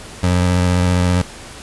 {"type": "tone with vibrato", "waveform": "25% pulse", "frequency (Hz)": 89.7, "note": "F2", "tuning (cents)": 47, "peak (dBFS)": -9, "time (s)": [0.23, 1.22], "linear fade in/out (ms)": 5, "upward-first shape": "triangle", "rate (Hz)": 15, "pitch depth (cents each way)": 24, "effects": ["pink hiss -35 dBFS RMS until 1.62 s", "resampled to 24000 Hz"]}